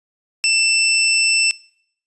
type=tone; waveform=20% pulse; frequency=2669 Hz; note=E7; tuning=21 cents sharp; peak=-9 dBFS; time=0.44-1.51 s; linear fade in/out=0 ms; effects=noise-tail reverb RT60 0.7 s tail -24 dB re dry + resampled to 22050 Hz